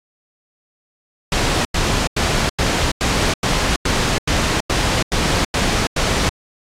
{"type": "noise bursts", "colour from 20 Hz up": "pink", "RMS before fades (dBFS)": -17, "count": 12, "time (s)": [1.32, 6.292], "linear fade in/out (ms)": 2, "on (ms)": 330, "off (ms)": 92, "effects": ["low-pass 7000 Hz 12 dB/octave", "AAC 48 kbps"]}